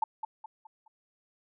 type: tone with echo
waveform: sine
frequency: 880 Hz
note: A5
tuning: in tune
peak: -23 dBFS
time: 0.02-0.04 s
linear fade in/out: 5 ms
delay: 210 ms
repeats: 4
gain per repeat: -8 dB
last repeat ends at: 0.88 s
effects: none